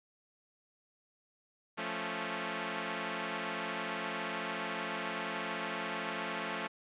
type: chord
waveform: 5% pulse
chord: F augmented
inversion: none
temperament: equal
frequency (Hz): 174.61 / 220 / 277.2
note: F3 / A3 / C#4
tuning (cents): 0 / 0 / 0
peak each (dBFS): -29 / -27 / -30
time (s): 1.77-6.68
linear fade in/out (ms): 20
effects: resampled to 8000 Hz